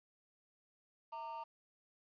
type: tone with amplitude modulation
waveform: triangle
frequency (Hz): 919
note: A#5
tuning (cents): -25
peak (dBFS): -37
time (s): 1.12-1.44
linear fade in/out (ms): 10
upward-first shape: sine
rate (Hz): 267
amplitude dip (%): 80
effects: resampled to 11025 Hz + 12-bit